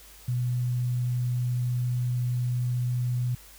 sine tone, 123.47 Hz, B2, in tune, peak -24 dBFS, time 0.28-3.35 s, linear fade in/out 5 ms, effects added 50 Hz sine -53 dBFS peak until 3.58 s + white hiss -51 dBFS RMS until 3.58 s

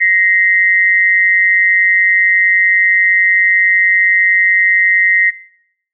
sine tone pair together, 1876.8 / 2066 Hz, A#6 / C7, +11 / -22 cents, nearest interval major second, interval 167 cents, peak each -11 dBFS, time 0-5.31 s, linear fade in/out 20 ms, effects noise-tail reverb RT60 0.7 s tail -20 dB re dry

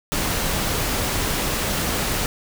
pink noise, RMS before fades -23 dBFS, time 0.12-2.26 s, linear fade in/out 0 ms, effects none

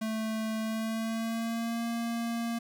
square tone with pitch glide, 220 to 232.4 Hz, A3 to A#3, 0 to -5 cents, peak -31 dBFS, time 0.01-2.59 s, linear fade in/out 10 ms, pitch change +95 cents, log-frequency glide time 0.6-1.85 s, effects 11-bit

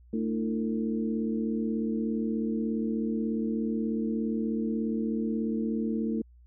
sine tone cluster, 223.8 / 301.9 / 338.6 / 452 Hz, A3 / D4 / E4 / A4, +30 / +48 / +46 / +47 cents, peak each -28 / -35 / -36 / -37 dBFS, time 0.13-6.22 s, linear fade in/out 5 ms, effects added 60 Hz sine -52 dBFS peak until 6.46 s

